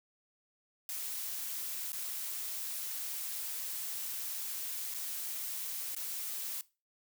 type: noise with dropouts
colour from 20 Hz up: blue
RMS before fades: -39 dBFS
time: 0.89-6.61 s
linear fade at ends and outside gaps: 1 ms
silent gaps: 1.92-1.93 / 4.94-4.945 / 5.949-5.964 s
effects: noise-tail reverb RT60 0.3 s tail -20 dB re dry